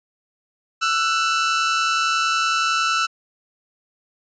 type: tone pair together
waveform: sawtooth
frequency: 1329.2 / 1480 Hz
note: E6 / F#6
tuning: +14 / 0 cents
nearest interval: major second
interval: 186 cents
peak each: -15 / -21 dBFS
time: 0.81-3.07 s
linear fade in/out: 20 ms
effects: resampled to 16000 Hz